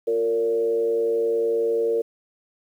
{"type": "tone with frequency modulation", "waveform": "sine", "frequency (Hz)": 459.7, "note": "A#4", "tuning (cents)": -24, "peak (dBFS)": -19, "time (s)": [0.07, 2.02], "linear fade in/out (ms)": 10, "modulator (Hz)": 111, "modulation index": 0.55, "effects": ["9-bit"]}